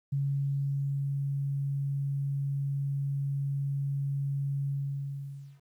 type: tone with ADSR envelope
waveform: sine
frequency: 139.4 Hz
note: C#3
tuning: 10 cents sharp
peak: -26 dBFS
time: 0.12-5.61 s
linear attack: 9 ms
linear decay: 930 ms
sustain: -2 dB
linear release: 920 ms
effects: 11-bit